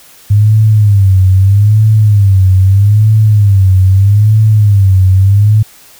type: tone with vibrato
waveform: sine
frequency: 101 Hz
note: G#2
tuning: 48 cents flat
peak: -3 dBFS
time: 0.3-5.63 s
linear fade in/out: 10 ms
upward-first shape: sine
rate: 0.79 Hz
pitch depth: 130 cents each way
effects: white hiss -39 dBFS RMS until 5.99 s